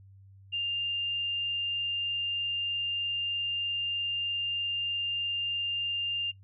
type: tone with frequency modulation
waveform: sine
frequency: 2800 Hz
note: F7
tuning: 4 cents sharp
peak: -28 dBFS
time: 0.52-6.32 s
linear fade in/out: 20 ms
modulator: 23.2 Hz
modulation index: 0.35
effects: noise-tail reverb RT60 0.1 s tail -19 dB re dry + added 97 Hz sine -51 dBFS peak until 6.43 s